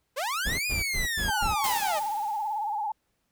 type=linear two-way sweep; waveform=sawtooth; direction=up then down; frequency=477.5 to 2489 to 574 Hz; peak=-24 dBFS; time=0.16-2 s; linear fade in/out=20 ms; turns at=0.67 s
type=noise bursts; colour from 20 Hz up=brown; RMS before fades=-31 dBFS; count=5; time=0.45-1.55 s; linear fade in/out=20 ms; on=140 ms; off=100 ms
type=tone with vibrato; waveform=sine; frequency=847 Hz; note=G#5; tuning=34 cents sharp; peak=-27 dBFS; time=1.28-2.92 s; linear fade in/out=5 ms; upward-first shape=sine; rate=18 Hz; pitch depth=81 cents each way
type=noise with exponential decay; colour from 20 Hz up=white; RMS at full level=-30 dBFS; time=1.64-2.89 s; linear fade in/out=0 ms; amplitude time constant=270 ms
effects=pink hiss -75 dBFS RMS until 3.31 s